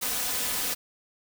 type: noise with comb filter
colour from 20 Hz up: white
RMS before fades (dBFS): -29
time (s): 0.01-0.75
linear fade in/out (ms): 20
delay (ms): 4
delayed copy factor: +0.6
effects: none